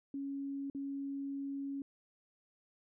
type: tone with dropouts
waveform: sine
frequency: 277.2 Hz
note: C#4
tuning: in tune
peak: -37 dBFS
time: 0.14-1.82 s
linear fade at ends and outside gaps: 2 ms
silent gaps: 0.7-0.748 s
effects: none